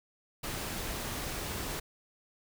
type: noise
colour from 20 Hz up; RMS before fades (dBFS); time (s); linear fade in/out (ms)
pink; -37; 0.43-1.8; 10
effects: none